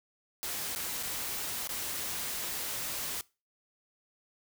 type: noise with dropouts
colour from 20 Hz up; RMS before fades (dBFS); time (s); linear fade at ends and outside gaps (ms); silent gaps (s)
white; -36; 0.43-3.21; 0; 0.75-0.76 / 1.028-1.033 / 1.673-1.692
effects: noise-tail reverb RT60 0.3 s tail -22 dB re dry